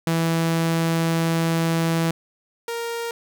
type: tone pair in turn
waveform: sawtooth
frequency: 164.81 / 466.2 Hz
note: E3 / A#4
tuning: 0 / 0 cents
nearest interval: octave + tritone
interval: 1800 cents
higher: second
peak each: -15 / -22 dBFS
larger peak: first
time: 0.07-2.11 / 2.68-3.11 s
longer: first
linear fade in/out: 2 ms
effects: none